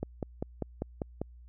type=click train; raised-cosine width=2 ms; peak=-19 dBFS; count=7; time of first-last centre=0.03-1.216 s; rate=5.06 Hz; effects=added 60 Hz sine -49 dBFS peak until 1.48 s